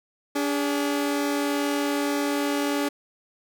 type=tone pair together; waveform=sawtooth; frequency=287.1 / 410.3 Hz; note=D4 / G#4; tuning=-39 / -21 cents; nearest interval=tritone; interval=618 cents; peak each=-20 / -26 dBFS; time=0.35-2.89 s; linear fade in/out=10 ms; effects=none